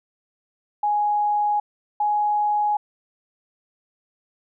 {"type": "tone pair in turn", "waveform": "sine", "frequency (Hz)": [832, 835.2], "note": ["G#5", "G#5"], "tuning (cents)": [3, 10], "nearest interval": "unison", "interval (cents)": 7, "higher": "second", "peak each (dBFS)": -18, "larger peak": "neither", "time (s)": [[0.83, 1.6], [2, 2.77]], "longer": "neither", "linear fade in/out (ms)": 5, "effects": []}